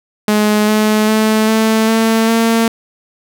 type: tone with pitch steps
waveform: sawtooth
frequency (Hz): 211.1 / 214.3 / 217.5 / 220.8 / 224.2 / 227.6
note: G#3 / A3 / A3 / A3 / A3 / A#3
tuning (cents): +29 / -45 / -20 / +6 / +33 / -41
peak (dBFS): -6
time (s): 0.28-2.68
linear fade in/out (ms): 2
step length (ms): 400
effects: none